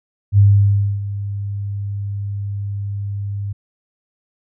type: tone with ADSR envelope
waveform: sine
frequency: 100.7 Hz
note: G2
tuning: 47 cents sharp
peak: -6 dBFS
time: 0.32-3.53 s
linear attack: 60 ms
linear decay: 620 ms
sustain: -15 dB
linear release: 10 ms
effects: none